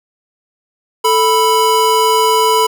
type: tone pair together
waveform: square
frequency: 440 / 987.8 Hz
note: A4 / B5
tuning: 0 / 0 cents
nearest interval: octave + major second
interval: 1400 cents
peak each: -14 / -12 dBFS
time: 1.04-2.67 s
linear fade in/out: 10 ms
effects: none